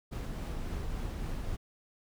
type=noise with tremolo; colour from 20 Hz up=brown; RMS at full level=-35 dBFS; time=0.11-1.57 s; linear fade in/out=20 ms; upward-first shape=triangle; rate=3.6 Hz; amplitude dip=25%; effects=none